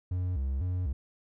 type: tone with vibrato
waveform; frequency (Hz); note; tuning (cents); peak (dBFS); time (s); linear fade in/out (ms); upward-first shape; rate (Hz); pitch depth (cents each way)
triangle; 78; D#2; +5; -26; 0.11-0.93; 5; square; 2; 260
effects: none